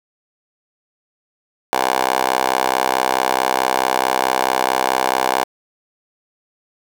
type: tone with high-pass filter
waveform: 10% pulse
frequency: 64.6 Hz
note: C2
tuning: 21 cents flat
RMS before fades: -18 dBFS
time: 1.73-5.44 s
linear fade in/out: 0 ms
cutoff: 680 Hz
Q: 4.4
effects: 7-bit